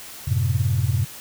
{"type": "chord", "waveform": "sine", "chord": "F# diminished", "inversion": "none", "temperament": "equal", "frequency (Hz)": [92.5, 110, 130.81], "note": ["F#2", "A2", "C3"], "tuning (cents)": [0, 0, 0], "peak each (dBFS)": -22, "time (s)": [0.27, 1.05], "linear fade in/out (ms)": 10, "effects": ["tanh soft clip ceiling -9 dBFS", "white hiss -39 dBFS RMS until 1.2 s"]}